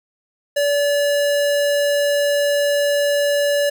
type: tone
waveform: square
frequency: 575 Hz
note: D5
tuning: 37 cents flat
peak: -16 dBFS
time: 0.56-3.7 s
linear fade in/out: 10 ms
effects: none